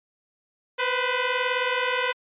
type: beating tone pair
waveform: 10% pulse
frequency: 492 / 511 Hz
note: B4 / C5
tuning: -7 / -41 cents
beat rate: 19 Hz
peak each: -17 dBFS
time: 0.78-2.13 s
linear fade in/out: 20 ms
effects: resampled to 8000 Hz